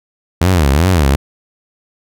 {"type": "tone with vibrato", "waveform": "sawtooth", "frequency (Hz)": 79.7, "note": "D#2", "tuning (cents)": 42, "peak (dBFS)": -5, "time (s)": [0.41, 1.16], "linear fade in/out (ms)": 5, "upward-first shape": "sine", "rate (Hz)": 2.6, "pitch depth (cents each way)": 290, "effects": []}